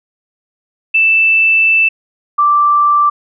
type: tone pair in turn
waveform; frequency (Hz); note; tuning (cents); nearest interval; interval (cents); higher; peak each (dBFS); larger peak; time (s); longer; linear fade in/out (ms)
sine; 2648 / 1173.1; E7 / D6; +7 / -2; octave + major second; 1409; first; -7; neither; 0.94-1.89 / 2.38-3.1; first; 10
effects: none